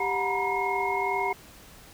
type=tone cluster; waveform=sine; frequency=393.2 / 731 / 933 / 975 / 2153 Hz; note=G4 / F#5 / A#5 / B5 / C7; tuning=+5 / -21 / +1 / -23 / +49 cents; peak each=-31 dBFS; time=0-1.33 s; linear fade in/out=5 ms; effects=pink hiss -50 dBFS RMS until 1.93 s